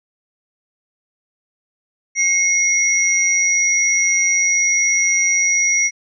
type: tone pair together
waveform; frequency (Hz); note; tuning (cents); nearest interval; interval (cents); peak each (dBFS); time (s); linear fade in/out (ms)
sine; 2157 / 5758; C#7 / F#8; -48 / -48; octave + perfect fourth; 1700; -16; 2.15-5.91; 50
effects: none